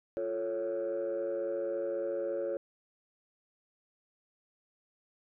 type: chord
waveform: sine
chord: F augmented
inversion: none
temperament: equal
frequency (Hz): 349.2 / 440 / 554.4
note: F4 / A4 / C#5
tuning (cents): 0 / 0 / 0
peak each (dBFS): -36 / -36 / -32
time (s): 0.17-2.57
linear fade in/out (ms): 0
effects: tanh soft clip ceiling -27 dBFS